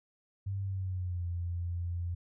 sine tone with pitch glide, 98 to 86.81 Hz, G2 to F2, 0 to -10 cents, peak -32 dBFS, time 0.46-2.15 s, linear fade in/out 10 ms, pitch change -210 cents, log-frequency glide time 0.62-1.26 s, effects none

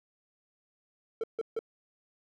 triangle tone bursts, 450 Hz, A4, 39 cents sharp, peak -27 dBFS, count 3, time 1.21-1.591 s, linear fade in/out 2 ms, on 27 ms, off 150 ms, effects none

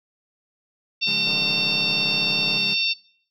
harmonic tone, 905 Hz, A5, 48 cents sharp, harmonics 3 / 4 / 5 / 6, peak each -23 / -25 / -27 / -29 dBFS, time 1.01-2.94 s, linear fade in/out 20 ms
35% pulse chord, Db major, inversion none, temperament equal, 138.59 / 174.61 / 207.7 Hz, Db3 / F3 / Ab3, 0 / 0 / 0 cents, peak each -37 / -37 / -33 dBFS, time 1.06-2.75 s, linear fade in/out 20 ms
click train, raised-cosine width 1 ms, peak -24 dBFS, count 198, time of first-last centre 1.27-2.575 s, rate 151 Hz
effects noise-tail reverb RT60 0.6 s tail -22 dB re dry

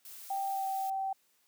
blue noise, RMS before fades -48 dBFS, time 0.05-0.9 s, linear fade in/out 2 ms
sine tone with pitch glide, 784 to 773.2 Hz, G5 to G5, 0 to -24 cents, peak -31 dBFS, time 0.3-1.13 s, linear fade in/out 5 ms, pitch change -24 cents, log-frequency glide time 0.49-0.66 s
effects white hiss -71 dBFS RMS until 1.47 s + high-pass 150 Hz 12 dB/octave

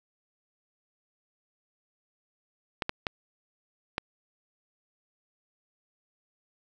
clicks, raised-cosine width 0.3 ms, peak -12 dBFS, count 4, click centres 2.822 / 2.894 / 3.068 / 3.981 s, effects none

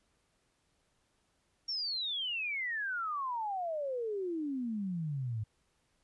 sine exponential sweep, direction down, 5588 to 103.83 Hz, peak -33 dBFS, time 1.68-5.44 s, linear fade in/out 10 ms, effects pink hiss -75 dBFS RMS until 6.03 s + resampled to 24000 Hz

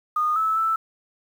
sine tone with pitch steps, 1228 / 1305 / 1321 Hz, D#6 / E6 / E6, -23 / -18 / +3 cents, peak -19 dBFS, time 0.16-0.76 s, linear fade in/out 5 ms, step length 200 ms, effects 8-bit

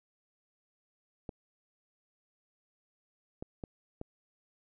clicks, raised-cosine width 2 ms, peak -26 dBFS, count 4, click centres 1.292 / 3.425 / 3.638 / 4.014 s, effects none

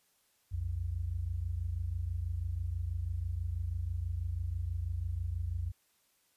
sine tone pair together, 61.8 / 87.94 Hz, B1 / F2, +2 / +13 cents, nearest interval tritone, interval 611 cents, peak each -37 / -34 dBFS, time 0.51-5.72 s, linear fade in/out 20 ms, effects white hiss -72 dBFS RMS until 6.36 s + resampled to 32000 Hz

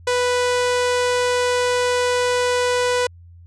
sawtooth tone, 493.9 Hz, B4, in tune, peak -13 dBFS, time 0.07-3.07 s, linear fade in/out 5 ms, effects added 86 Hz sine -41 dBFS peak until 3.46 s + resampled to 22050 Hz

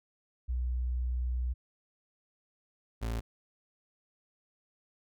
sine / 35% pulse tone pair in turn, 61.74 / 56.59 Hz, B1 / A1, 0 / +49 cents, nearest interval major second, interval 151 cents, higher first, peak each -29 / -30 dBFS, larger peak first, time 0.48-1.54 / 3.01-3.21 s, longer first, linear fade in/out 20 ms, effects none

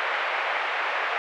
white band-pass noise, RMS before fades -27 dBFS, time 0-1.18 s, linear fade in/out 0 ms, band 530 to 2300 Hz, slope 24 dB/octave, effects none

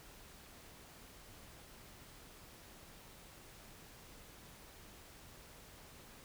silence, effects pink hiss -57 dBFS RMS until 6.24 s

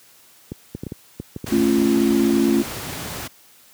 clicks, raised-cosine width 3 ms, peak -15 dBFS, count 10, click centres 0.519 / 0.75 / 0.835 / 0.867 / 0.921 / 1.2 / 1.363 / 1.443 / 1.521 / 1.578 s
pink noise, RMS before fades -30 dBFS, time 1.46-3.28 s, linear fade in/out 10 ms
sine chord, A augmented, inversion none, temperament just, 220 / 275 / 343.8 Hz, A3 / C#4 / E#4, 0 / -14 / -27 cents, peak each -19 dBFS, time 1.51-2.63 s, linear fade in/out 20 ms
effects white hiss -51 dBFS RMS until 3.73 s + high-pass 80 Hz 12 dB/octave

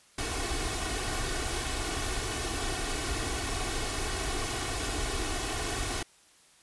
pink noise with comb filter, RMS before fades -32 dBFS, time 0.18-6.03 s, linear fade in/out 5 ms, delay 2.7 ms, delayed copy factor +0.7, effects white hiss -60 dBFS RMS until 6.62 s + resampled to 24000 Hz

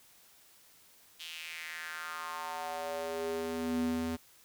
square tone with high-pass filter sweep, 82 Hz, E2, 9 cents flat, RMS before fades -37 dBFS, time 1.19-4.17 s, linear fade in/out 20 ms, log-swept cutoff 3200 to 170 Hz, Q 3.6, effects white hiss -61 dBFS RMS until 4.44 s

